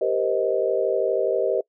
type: chord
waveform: sine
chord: C minor seventh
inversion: second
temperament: just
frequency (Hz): 392.4 / 470.9 / 523.3 / 627.9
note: G4 / Bb4 / C5 / Eb5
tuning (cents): +2 / +18 / 0 / +16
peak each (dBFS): -25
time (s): 0.01-1.61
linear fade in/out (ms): 5
effects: noise-tail reverb RT60 0.1 s tail -23 dB re dry